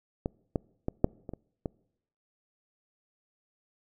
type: clicks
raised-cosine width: 2 ms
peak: -16 / -14 / -16 / -7 / -25 / -25 / -18 dBFS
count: 7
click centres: 0.259 / 0.558 / 0.884 / 1.044 / 1.292 / 1.336 / 1.658 s
effects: noise-tail reverb RT60 0.8 s tail -26 dB re dry